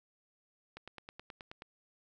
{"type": "click train", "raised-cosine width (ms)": 0.3, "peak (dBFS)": -30, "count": 9, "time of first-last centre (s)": [0.77, 1.621], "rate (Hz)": 9.4, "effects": []}